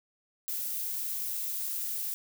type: noise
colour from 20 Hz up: violet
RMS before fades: -34 dBFS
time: 0.48-2.14 s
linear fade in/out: 0 ms
effects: none